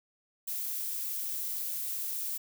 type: noise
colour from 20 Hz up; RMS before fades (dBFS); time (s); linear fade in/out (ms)
violet; -35; 0.47-2.38; 10
effects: none